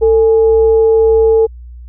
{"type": "tone with frequency modulation", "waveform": "sine", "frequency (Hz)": 446.8, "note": "A4", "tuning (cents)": 27, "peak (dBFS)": -6, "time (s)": [0.01, 1.47], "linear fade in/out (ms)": 20, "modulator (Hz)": 385, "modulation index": 0.24, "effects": ["added 60 Hz sine -29 dBFS peak until 1.88 s"]}